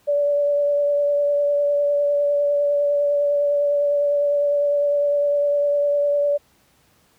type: tone with vibrato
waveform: sine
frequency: 577 Hz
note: D5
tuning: 31 cents flat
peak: -16 dBFS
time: 0.07-6.38 s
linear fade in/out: 20 ms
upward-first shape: triangle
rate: 9.9 Hz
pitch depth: 16 cents each way
effects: pink hiss -59 dBFS RMS until 7.18 s + high-pass 60 Hz 12 dB/octave